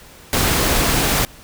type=noise; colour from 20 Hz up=pink; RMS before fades=-17 dBFS; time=0.33-1.25 s; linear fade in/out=0 ms; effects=pink hiss -43 dBFS RMS until 1.43 s